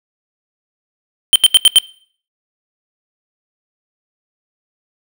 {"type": "tone bursts", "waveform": "square", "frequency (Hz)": 3112, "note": "G7", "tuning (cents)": -13, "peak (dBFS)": -4, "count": 5, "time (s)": [1.33, 1.785], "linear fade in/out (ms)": 0, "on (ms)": 27, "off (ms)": 80, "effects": ["noise-tail reverb RT60 0.5 s tail -22 dB re dry"]}